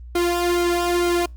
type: tone with flanger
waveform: sawtooth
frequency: 349.2 Hz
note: F4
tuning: in tune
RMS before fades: -20 dBFS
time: 0.15-1.26 s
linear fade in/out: 5 ms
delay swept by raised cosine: 1.1 to 2.4 ms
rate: 2.2 Hz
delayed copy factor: -0.75
effects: added 60 Hz sine -35 dBFS peak until 1.36 s + Opus 24 kbps